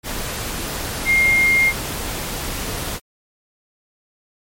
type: tone in noise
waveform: sine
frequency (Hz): 2123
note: C7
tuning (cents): +25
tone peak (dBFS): -12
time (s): 1.05-1.73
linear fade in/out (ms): 50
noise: pink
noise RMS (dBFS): -26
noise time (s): 0.03-3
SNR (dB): +11
effects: MP3 64 kbps